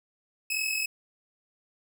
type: tone pair together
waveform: sawtooth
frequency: 2551 / 2594 Hz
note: D#7 / E7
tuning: +43 / -28 cents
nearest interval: unison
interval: 29 cents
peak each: -27 dBFS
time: 0.5-0.86 s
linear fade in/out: 5 ms
effects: none